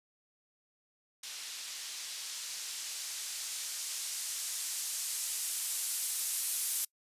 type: noise with low-pass filter sweep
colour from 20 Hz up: violet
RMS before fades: -38 dBFS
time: 1.23-6.85 s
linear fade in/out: 5 ms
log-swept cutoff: 4400 to 11000 Hz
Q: 0.83
effects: noise-tail reverb RT60 0.1 s tail -26 dB re dry + resampled to 32000 Hz